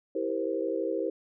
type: chord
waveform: sine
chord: C dominant seventh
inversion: first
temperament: just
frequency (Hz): 327 / 392.4 / 470.9 / 523.3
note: E4 / G4 / Bb4 / C5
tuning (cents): -14 / +2 / +18 / 0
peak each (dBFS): -33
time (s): 0.15-1.1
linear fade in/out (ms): 5
effects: none